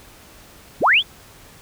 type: linear sweep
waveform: sine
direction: up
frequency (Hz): 34.65 to 3593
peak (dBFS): -11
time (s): 0.8-1.03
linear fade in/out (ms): 50
effects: pink hiss -46 dBFS RMS until 1.61 s